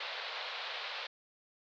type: band-pass noise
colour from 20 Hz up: white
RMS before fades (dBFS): -41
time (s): 0-1.07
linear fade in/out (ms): 5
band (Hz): 470 to 4300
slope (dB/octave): 48
effects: none